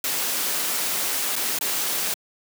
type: noise with dropouts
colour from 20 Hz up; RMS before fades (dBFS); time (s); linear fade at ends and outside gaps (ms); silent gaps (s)
white; -25; 0.04-2.14; 2; 1.357-1.362 / 1.588-1.61
effects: high-pass 200 Hz 12 dB/octave